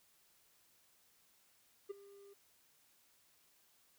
triangle tone with ADSR envelope, 400 Hz, G4, 35 cents sharp, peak -36 dBFS, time 1.89-2.34 s, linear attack 17 ms, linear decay 14 ms, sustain -18 dB, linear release 13 ms, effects white hiss -71 dBFS RMS until 3.98 s

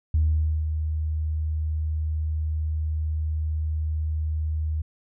sine tone with ADSR envelope, 77.78 Hz, D#2, in tune, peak -16 dBFS, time 0.14-4.82 s, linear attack 4 ms, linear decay 500 ms, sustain -7 dB, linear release 8 ms, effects tanh soft clip ceiling -13 dBFS

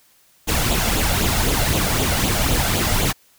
pink noise with flanger, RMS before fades -19 dBFS, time 0.47-3.13 s, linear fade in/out 20 ms, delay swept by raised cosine 0.27 to 1.47 ms, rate 3.9 Hz, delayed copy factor +0.55, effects white hiss -56 dBFS RMS until 3.38 s

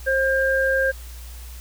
sine tone pair together, 532.2 / 1600 Hz, C5 / G6, +29 / +35 cents, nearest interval octave + perfect fifth, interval 1906 cents, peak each -20 dBFS, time 0.06-0.92 s, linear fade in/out 20 ms, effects added 60 Hz sine -35 dBFS peak until 1.6 s + white hiss -45 dBFS RMS until 1.6 s

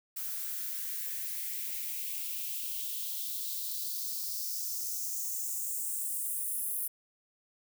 violet noise with high-pass filter sweep, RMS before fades -36 dBFS, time 0.16-6.88 s, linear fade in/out 10 ms, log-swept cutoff 1300 to 11000 Hz, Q 3.1, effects none

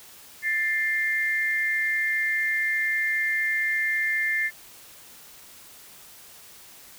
sine tone pair together, 1768 / 2103 Hz, A6 / C7, +8 / +8 cents, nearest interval minor third, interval 300 cents, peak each -25 dBFS, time 0.42-4.51 s, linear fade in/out 50 ms, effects white hiss -48 dBFS RMS until 6.98 s

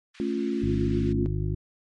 pink high-pass noise, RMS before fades -47 dBFS, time 0.14-1.13 s, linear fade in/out 10 ms, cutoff 1500 Hz, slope 24 dB/octave
sine chord, A augmented, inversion none, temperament equal, 220 / 277.2 / 349.2 Hz, A3 / C#4 / E#4, 0 / 0 / 0 cents, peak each -29 dBFS, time 0.2-1.26 s, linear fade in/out 0 ms
harmonic tone, 51 Hz, G#1, 31 cents flat, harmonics 1 / 2 / 3 / 5 / 6 / 7, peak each -30 / -28 / -30 / -46 / -40 / -37 dBFS, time 0.62-1.55 s, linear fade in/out 10 ms
effects low-pass 4000 Hz 12 dB/octave + MP3 48 kbps

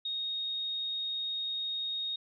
sine tone, 3729 Hz, A#7, in tune, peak -32 dBFS, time 0.05-2.16 s, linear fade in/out 5 ms, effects none

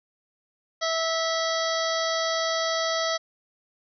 harmonic tone, 653 Hz, E5, 17 cents flat, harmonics 1 / 2 / 3 / 5 / 6 / 7 / 8 / 9, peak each -27 / -30 / -32 / -34 / -35 / -35 / -36 / -37 dBFS, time 0.81-3.18 s, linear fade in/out 20 ms, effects none

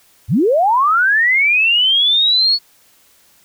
sine linear sweep, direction up, 77.78 to 4435 Hz, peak -10 dBFS, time 0.28-2.59 s, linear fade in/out 50 ms, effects white hiss -52 dBFS RMS until 3.44 s

